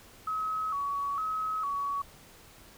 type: tone with vibrato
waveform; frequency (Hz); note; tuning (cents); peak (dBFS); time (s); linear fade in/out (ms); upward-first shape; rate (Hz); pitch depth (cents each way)
sine; 1200; D6; +37; -29; 0.27-2.02; 5; square; 1.1; 110
effects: pink hiss -54 dBFS RMS until 2.77 s